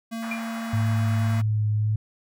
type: tone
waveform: square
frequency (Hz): 227.3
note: A#3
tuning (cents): -43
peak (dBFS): -30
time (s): 0.11-1.42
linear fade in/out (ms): 20
type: band-pass noise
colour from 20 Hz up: white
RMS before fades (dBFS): -40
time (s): 0.22-1.42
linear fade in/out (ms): 10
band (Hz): 690 to 1800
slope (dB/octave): 24
type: tone with exponential decay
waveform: sine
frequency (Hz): 2400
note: D7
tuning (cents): +37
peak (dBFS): -25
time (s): 0.31-0.47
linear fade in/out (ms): 5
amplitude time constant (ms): 33
type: tone with vibrato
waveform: sine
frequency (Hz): 107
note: A2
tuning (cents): -48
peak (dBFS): -20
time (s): 0.73-1.96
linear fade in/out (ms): 5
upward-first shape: sine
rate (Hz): 1.8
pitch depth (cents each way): 14
effects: none